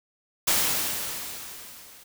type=noise with level ramp; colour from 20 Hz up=white; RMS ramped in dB=-21 to -50 dBFS; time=0.47-2.04 s; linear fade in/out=10 ms; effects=none